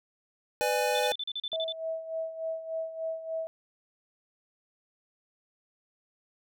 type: chord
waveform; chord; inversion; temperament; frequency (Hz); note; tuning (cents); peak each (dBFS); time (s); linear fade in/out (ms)
square; G# diminished; first; just; 498.4 / 598 / 830.6; B4 / D5 / G#5; +16 / +31 / 0; -30 / -31 / -31; 0.61-1.12; 0
type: tone bursts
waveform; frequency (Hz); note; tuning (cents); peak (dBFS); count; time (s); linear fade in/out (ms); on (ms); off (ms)
sine; 3520; A7; 0; -31; 10; 0.95-1.723; 2; 44; 37
type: tone with tremolo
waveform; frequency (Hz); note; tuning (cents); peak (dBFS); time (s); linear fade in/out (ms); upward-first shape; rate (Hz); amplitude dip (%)
sine; 648; E5; -30; -29; 1.53-3.47; 0; sine; 3.4; 70
effects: none